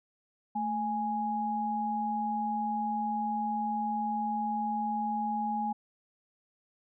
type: tone pair together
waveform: sine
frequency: 220 / 831.1 Hz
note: A3 / G#5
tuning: 0 / +1 cents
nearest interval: octave + major seventh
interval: 2301 cents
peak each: -34 / -30 dBFS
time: 0.55-5.73 s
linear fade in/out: 10 ms
effects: none